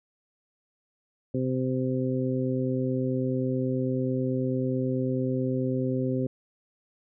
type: harmonic tone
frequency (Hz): 129.2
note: C3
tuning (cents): -21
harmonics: 1 / 2 / 3 / 4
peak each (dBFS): -29 / -28 / -32 / -33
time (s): 1.34-6.27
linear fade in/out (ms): 5
effects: none